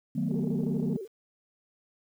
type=chord; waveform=sine; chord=B dominant seventh; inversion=first; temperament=just; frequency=154.34 / 185.21 / 222.2 / 246.9 Hz; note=D#3 / F#3 / A3 / B3; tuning=-14 / +2 / +17 / 0 cents; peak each=-31 dBFS; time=0.15-0.97 s; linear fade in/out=10 ms
type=tone with vibrato; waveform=sine; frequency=415.3 Hz; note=G#4; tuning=in tune; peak=-35 dBFS; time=0.28-1.08 s; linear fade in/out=50 ms; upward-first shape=square; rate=13 Hz; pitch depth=140 cents each way
effects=tanh soft clip ceiling -20 dBFS + 10-bit